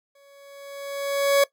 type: tone with exponential growth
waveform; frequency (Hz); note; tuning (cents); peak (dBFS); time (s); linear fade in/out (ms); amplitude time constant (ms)
40% pulse; 560; C#5; +18; -13; 0.15-1.44; 5; 280
effects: noise-tail reverb RT60 0.1 s tail -18 dB re dry